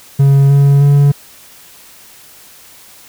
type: tone with pitch steps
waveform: triangle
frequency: 138.59 / 140.52 / 142.49 Hz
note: C#3 / C#3 / C#3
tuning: 0 / +24 / +48 cents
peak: -3 dBFS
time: 0.19-1.12 s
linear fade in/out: 10 ms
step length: 310 ms
effects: white hiss -40 dBFS RMS until 3.08 s